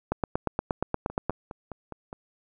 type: two click trains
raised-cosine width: 1 ms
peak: -11 / -23 dBFS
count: 11 / 6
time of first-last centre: 0.12-1.296 / 1.1-2.129 s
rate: 8.5 / 4.86 Hz
effects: none